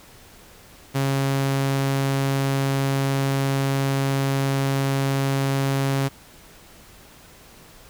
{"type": "tone", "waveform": "sawtooth", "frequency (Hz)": 136.7, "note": "C#3", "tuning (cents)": -24, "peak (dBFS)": -16, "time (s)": [0.94, 6.09], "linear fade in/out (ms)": 20, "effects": ["pink hiss -48 dBFS RMS until 7.89 s"]}